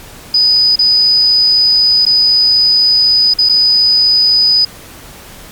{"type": "tone with dropouts", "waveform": "sine", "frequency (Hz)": 4978, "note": "D#8", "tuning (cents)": 0, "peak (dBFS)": -6, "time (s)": [0.34, 4.65], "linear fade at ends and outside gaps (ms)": 5, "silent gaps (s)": [[0.758, 0.79], [2.053, 2.064], [3.338, 3.386], [3.49, 3.494]], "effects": ["pink hiss -34 dBFS RMS until 5.51 s", "MP3 96 kbps"]}